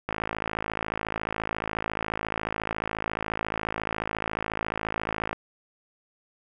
click train, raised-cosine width 0.5 ms, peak -13 dBFS, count 285, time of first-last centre 0.09-5.33 s, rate 54.2 Hz, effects none

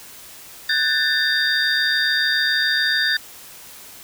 sine tone cluster, 1497 / 1630 / 1777 / 3657 / 4740 Hz, F#6 / G#6 / A6 / A#7 / D8, +20 / -33 / +17 / -34 / +15 cents, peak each -26 / -26 / -20 / -23 / -24 dBFS, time 0.69-3.17 s, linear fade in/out 5 ms, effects white hiss -41 dBFS RMS until 4.03 s

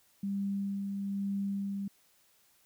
sine tone with tremolo, 198.4 Hz, G3, 21 cents sharp, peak -30 dBFS, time 0.23-1.88 s, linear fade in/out 5 ms, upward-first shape sine, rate 1.1 Hz, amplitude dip 30%, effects white hiss -67 dBFS RMS until 2.65 s

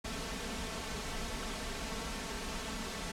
pink noise with comb filter, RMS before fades -39 dBFS, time 0.04-3.12 s, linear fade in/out 10 ms, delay 4.5 ms, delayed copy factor +0.65, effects low-pass 8000 Hz 12 dB/octave

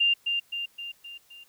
sine tone with echo, 2794 Hz, F7, in tune, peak -19 dBFS, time 0-0.14 s, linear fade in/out 10 ms, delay 260 ms, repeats 5, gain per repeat -5 dB, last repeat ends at 1.44 s, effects white hiss -62 dBFS RMS until 1.48 s

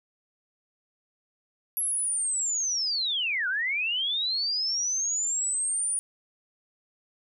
sine linear two-way sweep, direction down then up, 11390 to 1425 to 9560 Hz, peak -25 dBFS, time 1.77-5.99 s, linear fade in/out 0 ms, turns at 3.48 s, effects none

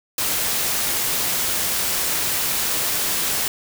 white noise, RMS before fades -22 dBFS, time 0.18-3.48 s, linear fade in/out 2 ms, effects none

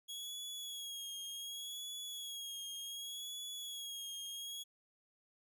sawtooth tone with vibrato, 3322 Hz, G#7, in tune, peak -40 dBFS, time 0.08-4.64 s, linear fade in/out 20 ms, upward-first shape sine, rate 0.67 Hz, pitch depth 43 cents each way, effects none

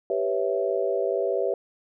sine chord, C# half-diminished seventh, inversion second, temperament equal, 392 / 493.9 / 554.4 / 659.3 Hz, G4 / B4 / C#5 / E5, 0 / 0 / 0 / 0 cents, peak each -27 / -28 / -28 / -29 dBFS, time 0.1-1.54 s, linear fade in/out 2 ms, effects none

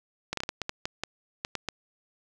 clicks, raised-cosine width 0.2 ms, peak -13 dBFS, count 12, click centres 0.33 / 0.373 / 0.404 / 0.435 / 0.491 / 0.617 / 0.694 / 0.855 / 1.036 / 1.449 / 1.553 / 1.687 s, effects none

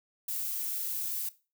violet noise, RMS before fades -34 dBFS, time 0.28-1.29 s, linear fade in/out 5 ms, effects noise-tail reverb RT60 0.3 s tail -17 dB re dry

